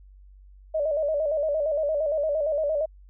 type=tone with vibrato; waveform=sine; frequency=603 Hz; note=D5; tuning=46 cents sharp; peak=-22 dBFS; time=0.74-2.86 s; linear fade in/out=10 ms; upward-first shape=square; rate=8.7 Hz; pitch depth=79 cents each way; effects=added 48 Hz sine -47 dBFS peak until 3.09 s